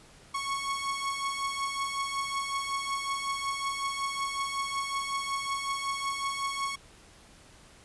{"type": "beating tone pair", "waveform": "sawtooth", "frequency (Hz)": [1100, 1105.4], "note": ["C#6", "C#6"], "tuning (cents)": [-14, -5], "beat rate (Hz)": 5.4, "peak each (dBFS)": [-32, -28], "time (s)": [0.34, 6.76], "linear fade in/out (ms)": 10, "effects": ["pink hiss -55 dBFS RMS until 7.84 s", "resampled to 24000 Hz"]}